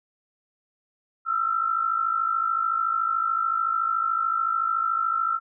sine tone pair together, 1299 / 1352.7 Hz, E6 / E6, -26 / +44 cents, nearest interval minor second, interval 70 cents, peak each -27 / -23 dBFS, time 1.25-5.4 s, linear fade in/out 50 ms, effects none

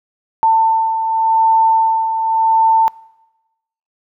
sine beating tone pair, 894 / 894.88 Hz, A5 / A5, +27 / +29 cents, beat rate 0.88 Hz, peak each -11 / -19 dBFS, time 0.43-2.88 s, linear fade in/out 0 ms, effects noise-tail reverb RT60 1.0 s tail -23 dB re dry

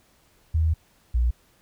sine tone pair in turn, 80 / 59.93 Hz, D#2 / A#1, +49 / +49 cents, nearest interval perfect fourth, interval 500 cents, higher first, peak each -18 dBFS, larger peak neither, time 0.54-0.74 / 1.14-1.31 s, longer first, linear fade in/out 10 ms, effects pink hiss -61 dBFS RMS until 1.61 s

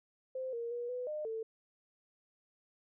sine tone with pitch steps, 519 / 467.9 / 480 / 497.7 / 607 / 446 Hz, C5 / A#4 / B4 / B4 / D#5 / A4, -14 / +6 / -49 / +13 / -43 / +23 cents, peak -36 dBFS, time 0.35-1.43 s, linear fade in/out 5 ms, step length 180 ms, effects none

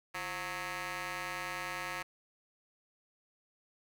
10% pulse ring-modulated tone, 190 Hz, F#3, 46 cents sharp, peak -26 dBFS, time 0.14-2.03 s, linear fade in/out 10 ms, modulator 1480 Hz, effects none

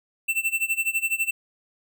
square tone with tremolo, 2680 Hz, E7, 28 cents sharp, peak -20 dBFS, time 0.28-1.31 s, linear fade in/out 10 ms, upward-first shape sine, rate 12 Hz, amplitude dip 90%, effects none

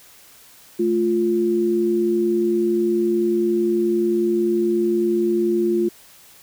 sine tone pair together, 218.1 / 349.3 Hz, A3 / F4, -15 / 0 cents, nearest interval minor sixth, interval 815 cents, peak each -23 / -17 dBFS, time 0.79-5.89 s, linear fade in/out 10 ms, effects white hiss -48 dBFS RMS until 6.42 s

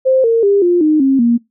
sine tone with pitch steps, 523.3 / 458.2 / 401.2 / 351.3 / 307.6 / 269.3 / 235.8 Hz, C5 / A#4 / G4 / F4 / D#4 / C#4 / A#3, 0 / -30 / +40 / +10 / -20 / -50 / +20 cents, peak -8 dBFS, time 0.05-1.38 s, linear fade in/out 20 ms, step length 190 ms, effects noise-tail reverb RT60 0.2 s tail -23 dB re dry

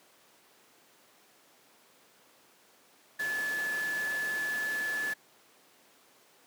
sine tone in noise, 1726 Hz, A6, 34 cents flat, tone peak -30 dBFS, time 3.19-5.14 s, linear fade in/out 10 ms, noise pink, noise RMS -41 dBFS, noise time 3.19-5.14 s, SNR +8 dB, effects pink hiss -61 dBFS RMS until 6.46 s + high-pass 300 Hz 12 dB/octave

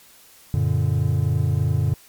triangle chord, Gb augmented, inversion none, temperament just, 92.5 / 115.62 / 144.53 Hz, Gb2 / Bb2 / D3, 0 / -14 / -27 cents, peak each -20 dBFS, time 0.54-1.94 s, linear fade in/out 0 ms, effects white hiss -50 dBFS RMS until 2.08 s + MP3 96 kbps

